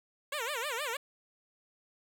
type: tone with vibrato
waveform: 10% pulse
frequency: 523.3 Hz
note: C5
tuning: in tune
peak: -25 dBFS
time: 0.32-0.97 s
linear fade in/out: 5 ms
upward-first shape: sine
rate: 6.4 Hz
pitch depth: 260 cents each way
effects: 11-bit